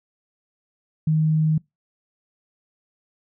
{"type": "tone", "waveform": "sine", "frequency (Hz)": 156.4, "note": "D#3", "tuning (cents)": 9, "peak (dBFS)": -16, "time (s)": [1.07, 1.58], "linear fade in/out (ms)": 5, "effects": ["noise-tail reverb RT60 0.2 s tail -25 dB re dry"]}